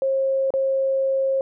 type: tone with dropouts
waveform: sine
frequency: 537 Hz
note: C5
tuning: 45 cents sharp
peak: -18 dBFS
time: 0.02-1.41 s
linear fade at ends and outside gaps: 1 ms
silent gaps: 0.505-0.538 s
effects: none